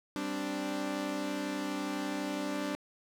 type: chord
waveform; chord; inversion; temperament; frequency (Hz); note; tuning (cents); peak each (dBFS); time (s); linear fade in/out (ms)
sawtooth; G suspended fourth; none; equal; 196 / 261.6 / 293.7; G3 / C4 / D4; 0 / 0 / 0; -36 / -36 / -31; 0.16-2.75; 0
effects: low-pass 9000 Hz 12 dB/octave + 10-bit